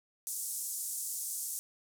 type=band-pass noise; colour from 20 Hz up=white; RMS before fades=-38 dBFS; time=0.27-1.59 s; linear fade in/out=0 ms; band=6800 to 12000 Hz; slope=24 dB/octave; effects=none